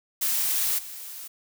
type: noise with level steps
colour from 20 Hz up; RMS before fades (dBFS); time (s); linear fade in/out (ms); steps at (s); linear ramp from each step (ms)
blue; -25 / -39; 0.21-1.28; 10; 0.78; 10
effects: none